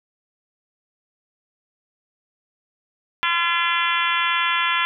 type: harmonic tone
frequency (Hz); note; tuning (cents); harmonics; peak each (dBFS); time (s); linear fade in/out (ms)
341.4; F4; -39; 3 / 4 / 5 / 6 / 7 / 8 / 9 / 10; -24 / -25 / -26 / -27 / -27 / -28 / -29 / -29; 3.23-4.85; 0
effects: none